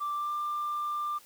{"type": "tone with pitch glide", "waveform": "sine", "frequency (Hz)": [1174.7, 1189.7], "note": ["D6", "D6"], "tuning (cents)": [0, 22], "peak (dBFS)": -28, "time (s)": [0, 1.19], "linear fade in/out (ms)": 20, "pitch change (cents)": 22, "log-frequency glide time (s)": [0.14, 0.32], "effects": ["tanh soft clip ceiling -27 dBFS", "white hiss -56 dBFS RMS until 1.25 s"]}